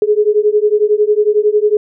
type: beating tone pair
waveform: sine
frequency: 415.3 / 426.3 Hz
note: G#4 / G#4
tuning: 0 / +45 cents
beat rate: 11 Hz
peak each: -12 dBFS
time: 0.02-1.77 s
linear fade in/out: 2 ms
effects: none